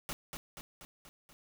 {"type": "noise with echo", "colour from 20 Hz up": "pink", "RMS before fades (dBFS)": -39, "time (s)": [0.09, 0.13], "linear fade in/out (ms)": 0, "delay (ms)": 240, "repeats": 5, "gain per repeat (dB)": -4, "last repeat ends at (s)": 1.33, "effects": []}